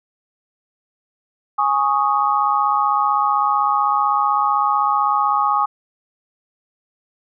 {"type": "chord", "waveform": "sine", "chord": "Ab suspended fourth", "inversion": "none", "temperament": "equal", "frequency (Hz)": [830.6, 1108.7, 1244.5], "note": ["Ab5", "Db6", "Eb6"], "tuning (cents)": [0, 0, 0], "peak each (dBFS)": -19, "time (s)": [1.58, 5.66], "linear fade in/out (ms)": 10, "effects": []}